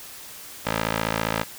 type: tone with band-pass filter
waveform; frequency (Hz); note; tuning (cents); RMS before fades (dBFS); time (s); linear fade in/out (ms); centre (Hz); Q
15% pulse; 55; A1; 0; -26; 0.65-1.44; 20; 1600; 0.51
effects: white hiss -41 dBFS RMS until 1.58 s